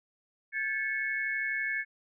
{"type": "tone cluster", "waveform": "sine", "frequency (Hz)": [1602, 1734, 2200], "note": ["G6", "A6", "C#7"], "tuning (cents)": [37, -26, -14], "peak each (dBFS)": [-38, -32, -33], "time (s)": [0.52, 1.85], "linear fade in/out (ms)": 50, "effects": []}